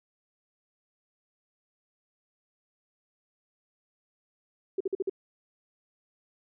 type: tone bursts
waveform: sine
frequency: 384.5 Hz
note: G4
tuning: 33 cents flat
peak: -25 dBFS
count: 5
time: 4.78-5.097 s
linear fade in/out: 5 ms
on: 25 ms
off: 48 ms
effects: none